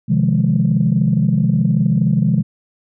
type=chord; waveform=sine; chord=F minor seventh; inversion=second; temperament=equal; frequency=130.81 / 155.56 / 174.61 / 207.7 Hz; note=C3 / Eb3 / F3 / Ab3; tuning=0 / 0 / 0 / 0 cents; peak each=-17 dBFS; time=0.08-2.43 s; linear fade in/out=20 ms; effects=tanh soft clip ceiling -4 dBFS